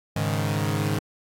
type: chord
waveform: sawtooth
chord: Ab suspended fourth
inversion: none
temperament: equal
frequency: 103.83 / 138.59 / 155.56 Hz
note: Ab2 / Db3 / Eb3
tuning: 0 / 0 / 0 cents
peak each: -22 / -25 / -23 dBFS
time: 0.16-0.99 s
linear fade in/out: 5 ms
effects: AAC 64 kbps